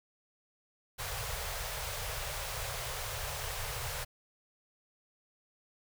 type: band-stop noise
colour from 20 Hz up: pink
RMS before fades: -38 dBFS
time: 0.98-4.05 s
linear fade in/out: 20 ms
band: 140 to 450 Hz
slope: 48 dB/octave
effects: none